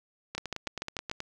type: two click trains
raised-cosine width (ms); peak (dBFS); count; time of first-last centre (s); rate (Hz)
0.2; -18 / -16; 9 / 6; 0.35-1.204 / 0.38-1.114; 9.37 / 6.81
effects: none